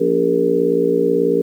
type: harmonic tone with a mistuned harmonic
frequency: 58.27 Hz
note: A#1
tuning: in tune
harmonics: 3 / 4 / 5 / 6 / 7 / 8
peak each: -25 / -27 / -21 / -27 / -17 / -17 dBFS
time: 0-1.42 s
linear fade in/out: 10 ms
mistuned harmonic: 5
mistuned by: -49 cents
effects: 8-bit